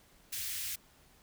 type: band-stop noise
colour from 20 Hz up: white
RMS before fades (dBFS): -38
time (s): 0.32-0.76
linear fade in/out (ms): 10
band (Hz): 110 to 1800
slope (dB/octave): 24
effects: pink hiss -63 dBFS RMS until 1.22 s